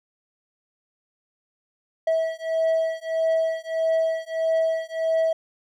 triangle beating tone pair, 648 / 649.6 Hz, E5 / E5, -30 / -26 cents, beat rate 1.6 Hz, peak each -22 dBFS, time 2.07-5.33 s, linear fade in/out 5 ms, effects none

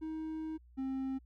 triangle tone pair in turn, 315.7 / 265.5 Hz, D#4 / C4, +25 / +25 cents, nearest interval minor third, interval 300 cents, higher first, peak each -35 / -32 dBFS, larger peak second, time 0.01-0.58 / 0.77-1.19 s, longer first, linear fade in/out 20 ms, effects added 60 Hz sine -57 dBFS peak until 1.25 s

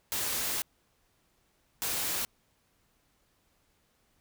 white noise bursts at uneven times, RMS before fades -32 dBFS, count 2, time 0.12-0.62 / 1.82-2.25 s, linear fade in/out 0 ms, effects pink hiss -71 dBFS RMS until 4.2 s

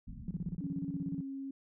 pink low-pass noise, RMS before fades -47 dBFS, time 0.07-0.57 s, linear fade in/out 10 ms, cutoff 260 Hz, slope 96 dB/octave
sine tone bursts, 173.7 Hz, F3, 9 cents flat, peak -33 dBFS, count 16, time 0.28-1.208 s, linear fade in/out 2 ms, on 28 ms, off 32 ms
sine tone with pitch glide, 277.2 to 271.7 Hz, C#4 to C#4, 0 to -35 cents, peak -38 dBFS, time 0.61-1.51 s, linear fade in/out 5 ms, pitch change -35 cents, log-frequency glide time 1.13-1.21 s
effects none

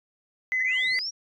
sine tone, 2029 Hz, B6, 46 cents sharp, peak -22 dBFS, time 0.52-0.99 s, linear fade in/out 0 ms
sine linear sweep, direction up, 1661.2 to 5720 Hz, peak -28 dBFS, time 0.59-1.11 s, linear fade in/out 20 ms
effects tanh soft clip ceiling -16 dBFS

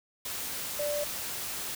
sine tone in noise, 587.3 Hz, D5, in tune, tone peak -29 dBFS, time 0.79-1.04 s, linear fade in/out 5 ms, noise white, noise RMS -36 dBFS, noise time 0.25-1.75 s, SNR +4 dB, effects none

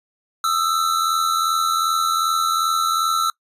square tone pair together, 1247.4 / 1330 Hz, D#6 / E6, +4 / +15 cents, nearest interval minor second, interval 111 cents, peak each -25 / -19 dBFS, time 0.44-3.3 s, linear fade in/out 2 ms, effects noise-tail reverb RT60 0.1 s tail -24 dB re dry + resampled to 32000 Hz

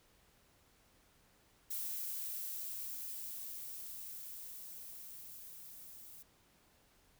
violet noise with level ramp, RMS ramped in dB -40 to -54 dBFS, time 1.7-6.23 s, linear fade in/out 10 ms, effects pink hiss -69 dBFS RMS until 7.19 s

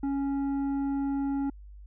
triangle tone with tanh clipping, 277.2 Hz, C#4, in tune, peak -28 dBFS, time 0.03-1.5 s, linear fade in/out 5 ms, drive 12 dB, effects added 50 Hz sine -44 dBFS peak until 1.86 s

